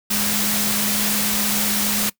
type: tone in noise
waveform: sine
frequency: 207.7 Hz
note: G#3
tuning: in tune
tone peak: -26 dBFS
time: 0.1-2.1 s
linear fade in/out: 10 ms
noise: white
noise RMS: -21 dBFS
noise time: 0.1-2.1 s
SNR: -8 dB
effects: noise-tail reverb RT60 0.1 s tail -21 dB re dry